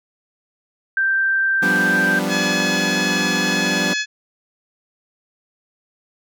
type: tone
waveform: sine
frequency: 1568 Hz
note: G6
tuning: in tune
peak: -15 dBFS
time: 0.97-2.19 s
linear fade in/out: 2 ms
type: chord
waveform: sawtooth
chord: G dominant seventh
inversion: third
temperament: equal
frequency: 174.61 / 196 / 246.9 / 293.7 Hz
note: F3 / G3 / B3 / D4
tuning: 0 / 0 / 0 / 0 cents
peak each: -22 / -20 / -22 / -22 dBFS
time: 1.62-3.94 s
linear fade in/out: 10 ms
type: harmonic tone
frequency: 850 Hz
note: G#5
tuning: 40 cents sharp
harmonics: 2 / 3 / 4 / 5 / 6 / 7 / 8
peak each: -22 / -26 / -28 / -30 / -32 / -33 / -34 dBFS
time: 2.28-4.06 s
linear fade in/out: 50 ms
effects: none